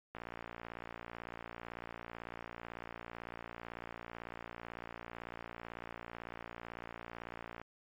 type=click train; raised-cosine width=0.5 ms; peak=-29 dBFS; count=434; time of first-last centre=0.15-7.616 s; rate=58 Hz; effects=MP3 48 kbps